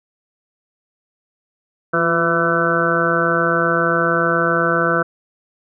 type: harmonic tone with a mistuned harmonic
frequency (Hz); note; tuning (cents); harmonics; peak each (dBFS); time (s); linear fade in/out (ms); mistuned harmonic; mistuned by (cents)
167.3; E3; +26; 1 / 2 / 3 / 4 / 6 / 7 / 8 / 9; -24 / -23 / -21 / -24 / -30 / -25 / -20 / -20; 1.93-5.03; 10; 2; +42
effects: none